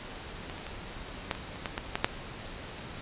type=clicks; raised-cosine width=0.3 ms; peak=-23 / -26 / -23 / -12 / -23 / -27 / -15 / -15 / -12 / -6 dBFS; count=10; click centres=0.498 / 0.581 / 0.667 / 1.312 / 1.351 / 1.558 / 1.658 / 1.779 / 1.955 / 2.045 s; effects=pink hiss -42 dBFS RMS until 3.01 s + resampled to 8000 Hz